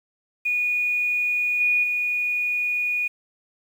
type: tone with level steps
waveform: sine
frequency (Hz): 2457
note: D#7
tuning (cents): -22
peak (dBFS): -20 / -17 / -21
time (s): 0.45-3.08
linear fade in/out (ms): 10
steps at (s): 1.6 / 1.83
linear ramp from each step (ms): 10
effects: 8-bit